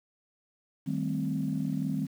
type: chord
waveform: sine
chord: A half-diminished seventh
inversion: second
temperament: equal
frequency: 155.56 / 196 / 220 / 261.6 Hz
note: Eb3 / G3 / A3 / C4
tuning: 0 / 0 / 0 / 0 cents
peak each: -32 / -33 / -36 / -32 dBFS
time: 0.86-2.07 s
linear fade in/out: 20 ms
effects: tanh soft clip ceiling -19 dBFS + 9-bit